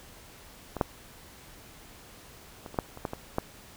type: clicks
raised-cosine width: 1 ms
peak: -20 / -9 / -26 / -28 / -11 / -28 / -16 / -20 / -12 dBFS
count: 9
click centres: 0.767 / 0.812 / 2.662 / 2.744 / 2.788 / 2.974 / 3.052 / 3.134 / 3.384 s
effects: pink hiss -51 dBFS RMS until 3.76 s